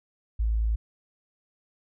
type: tone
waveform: sine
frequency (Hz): 55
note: A1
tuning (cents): 0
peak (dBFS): -22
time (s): 0.39-0.76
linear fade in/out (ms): 10
effects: none